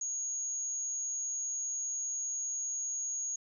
sine tone, 6645 Hz, G#8, in tune, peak -33 dBFS, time 0.01-3.36 s, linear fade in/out 5 ms, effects none

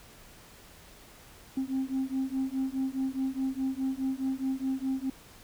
sine beating tone pair, 262.8 / 267.6 Hz, C4 / C4, +8 / +39 cents, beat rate 4.8 Hz, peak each -30 dBFS, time 1.57-5.1 s, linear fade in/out 5 ms, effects tanh soft clip ceiling -24 dBFS + pink hiss -53 dBFS RMS until 5.43 s

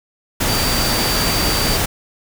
sine tone in noise, 4645 Hz, D8, 20 cents flat, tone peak -22 dBFS, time 0.48-1.77 s, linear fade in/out 10 ms, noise pink, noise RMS -18 dBFS, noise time 0.4-1.86 s, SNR -7 dB, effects none

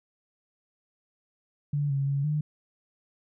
sine tone with pitch steps, 144.9 / 138.1 / 139.8 / 150.6 Hz, D3 / C#3 / C#3 / D3, -23 / -6 / +15 / +44 cents, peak -24 dBFS, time 1.73-2.41 s, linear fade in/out 5 ms, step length 170 ms, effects none

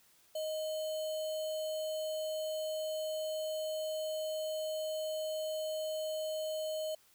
sine tone with sample-and-hold, 624 Hz, D#5, 5 cents sharp, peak -34 dBFS, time 0.35-6.95 s, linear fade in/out 5 ms, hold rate 3675 Hz, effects white hiss -66 dBFS RMS until 7.14 s

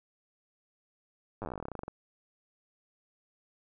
slowing click train, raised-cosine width 1 ms, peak -24 dBFS, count 21, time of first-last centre 1.42-1.88 s, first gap 9 ms, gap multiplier 1.09, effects none

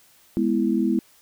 sine chord, E major, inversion first, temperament equal, 207.7 / 246.9 / 329.6 Hz, G#3 / B3 / E4, 0 / 0 / 0 cents, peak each -23 dBFS, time 0.37-0.99 s, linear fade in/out 0 ms, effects white hiss -56 dBFS RMS until 1.21 s

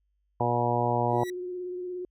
harmonic tone, 120.2 Hz, B2, 46 cents flat, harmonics 1 / 2 / 3 / 4 / 5 / 6 / 7 / 8, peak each -30 / -34 / -33 / -32 / -32 / -30 / -31 / -31 dBFS, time 0.4-1.24 s, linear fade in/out 5 ms
sawtooth tone with exponential growth, 1940 Hz, B6, 31 cents flat, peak -32 dBFS, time 1.07-1.3 s, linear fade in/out 2 ms, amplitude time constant 50 ms
sine tone with vibrato, 360.8 Hz, F#4, 44 cents flat, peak -32 dBFS, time 1.13-2.05 s, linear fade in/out 2 ms, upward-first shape sine, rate 17 Hz, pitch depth 22 cents each way
effects added 50 Hz sine -70 dBFS peak until 2.1 s

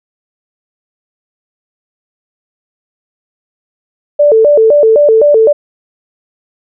sine tone with vibrato, 510 Hz, C5, 44 cents flat, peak -3 dBFS, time 4.19-5.53 s, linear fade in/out 10 ms, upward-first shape square, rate 3.9 Hz, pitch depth 240 cents each way, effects none

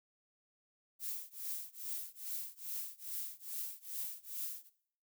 violet noise with tremolo, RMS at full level -39 dBFS, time 0.99-4.7 s, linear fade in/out 50 ms, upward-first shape triangle, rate 2.4 Hz, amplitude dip 100%, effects noise-tail reverb RT60 0.6 s tail -18 dB re dry

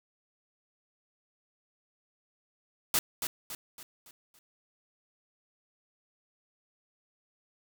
white noise with echo, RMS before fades -26 dBFS, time 2.94-2.99 s, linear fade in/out 2 ms, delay 280 ms, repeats 5, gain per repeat -7 dB, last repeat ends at 4.39 s, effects none

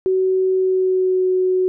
sine tone with pitch glide, 375.7 to 370.3 Hz, F#4 to F#4, +26 to +1 cents, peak -14 dBFS, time 0.06-1.68 s, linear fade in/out 0 ms, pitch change -25 cents, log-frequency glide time 0.54-1.28 s, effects none

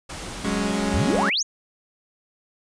pink noise, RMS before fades -34 dBFS, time 0.09-1.24 s, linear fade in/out 10 ms
sawtooth chord, F# suspended second, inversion none, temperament equal, 185 / 207.7 / 277.2 Hz, F#3 / G#3 / C#4, 0 / 0 / 0 cents, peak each -24 / -21 / -24 dBFS, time 0.44-1.3 s, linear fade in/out 10 ms
sine exponential sweep, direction up, 58.2 to 7040 Hz, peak -20 dBFS, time 0.93-1.43 s, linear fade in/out 10 ms
effects resampled to 22050 Hz

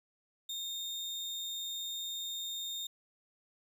35% pulse tone, 3661 Hz, A#7, 32 cents flat, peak -35 dBFS, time 0.49-2.87 s, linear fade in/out 5 ms, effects none

